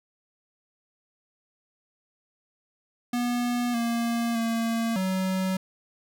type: tone with pitch steps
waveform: square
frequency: 242.6 / 233.6 / 228.7 / 188.2 Hz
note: B3 / A#3 / A#3 / F#3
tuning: -31 / +4 / -33 / +30 cents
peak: -25 dBFS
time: 3.13-5.57 s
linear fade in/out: 5 ms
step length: 610 ms
effects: none